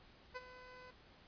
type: tone with ADSR envelope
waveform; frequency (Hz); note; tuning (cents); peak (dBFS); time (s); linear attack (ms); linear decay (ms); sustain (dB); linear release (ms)
15% pulse; 504; B4; +35; -35; 0.34-0.91; 24; 30; -13; 10
effects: pink hiss -63 dBFS RMS until 1.27 s + resampled to 11025 Hz